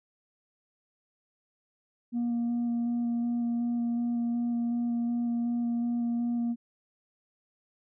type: tone with vibrato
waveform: sine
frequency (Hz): 237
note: A#3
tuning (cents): +29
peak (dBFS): -24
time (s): 2.12-6.56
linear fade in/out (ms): 50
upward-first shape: square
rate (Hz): 2.7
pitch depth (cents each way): 9
effects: tanh soft clip ceiling -25 dBFS